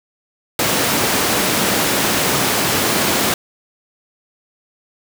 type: high-pass noise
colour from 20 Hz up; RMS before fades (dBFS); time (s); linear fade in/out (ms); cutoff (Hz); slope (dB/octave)
pink; -17; 0.59-3.34; 2; 170; 12
effects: none